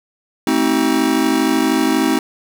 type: chord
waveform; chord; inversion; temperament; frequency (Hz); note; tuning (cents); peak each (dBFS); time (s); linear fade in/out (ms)
square; A diminished seventh; none; just; 220 / 264 / 316.8 / 380.2; A3 / C4 / Eb4 / Gb4; 0 / +16 / +31 / +47; -23 / -18 / -18 / -23; 0.47-2.19; 2
effects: none